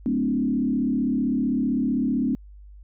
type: tone with frequency modulation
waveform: sine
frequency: 250 Hz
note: B3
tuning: 21 cents sharp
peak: -20 dBFS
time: 0.06-2.35 s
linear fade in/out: 0 ms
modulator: 35.6 Hz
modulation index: 1.3
effects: added 50 Hz sine -42 dBFS peak until 2.83 s